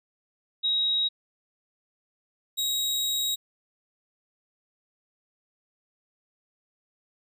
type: tone pair in turn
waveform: sine / sawtooth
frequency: 3808 / 3808 Hz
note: A#7 / A#7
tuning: +36 / +36 cents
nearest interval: unison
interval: 0 cents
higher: neither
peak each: -22 dBFS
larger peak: neither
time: 0.63-1.09 / 2.57-3.36 s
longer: second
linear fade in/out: 20 ms
effects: none